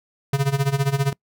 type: tone with tremolo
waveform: square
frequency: 138.59 Hz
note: C#3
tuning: in tune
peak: -16 dBFS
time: 0.33-1.13 s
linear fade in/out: 2 ms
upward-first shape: sine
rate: 15 Hz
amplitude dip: 85%
effects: noise-tail reverb RT60 0.1 s tail -25 dB re dry